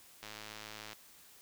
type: click train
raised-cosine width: 0.2 ms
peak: -28 dBFS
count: 76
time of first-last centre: 0.23-0.931 s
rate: 107 Hz
effects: white hiss -59 dBFS RMS until 1.41 s